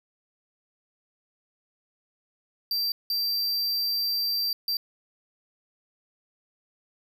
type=tone bursts at uneven times; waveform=square; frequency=4699 Hz; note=D8; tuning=in tune; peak=-25 dBFS; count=3; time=2.71-2.92 / 3.1-4.53 / 4.68-4.77 s; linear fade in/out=2 ms; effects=none